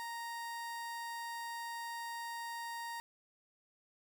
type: tone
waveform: 30% pulse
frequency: 932.3 Hz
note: A#5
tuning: in tune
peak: -38 dBFS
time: 0-3 s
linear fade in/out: 0 ms
effects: none